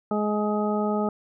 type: harmonic tone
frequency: 210 Hz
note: G#3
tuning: 19 cents sharp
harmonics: 1 / 2 / 3 / 4 / 6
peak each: -25 / -28 / -30 / -31 / -33 dBFS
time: 0.11-1.09 s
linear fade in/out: 2 ms
effects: none